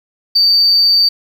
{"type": "tone with amplitude modulation", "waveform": "sine", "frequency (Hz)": 4606, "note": "D8", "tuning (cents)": -34, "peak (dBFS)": -4, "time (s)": [0.35, 1.09], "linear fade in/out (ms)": 10, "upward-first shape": "sine", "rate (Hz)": 184, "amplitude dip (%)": 45, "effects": ["tanh soft clip ceiling -4 dBFS", "7-bit"]}